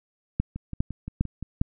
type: two click trains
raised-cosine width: 5 ms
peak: -10 / -21 dBFS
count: 4 / 6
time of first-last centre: 0.4-1.615 / 0.56-1.427 s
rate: 2.47 / 5.77 Hz
effects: none